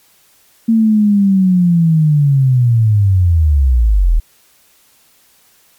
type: linear sweep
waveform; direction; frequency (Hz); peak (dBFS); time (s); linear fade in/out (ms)
sine; down; 228.7 to 36.84; -7; 0.68-4.2; 10
effects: white hiss -51 dBFS RMS until 5.78 s + MP3 96 kbps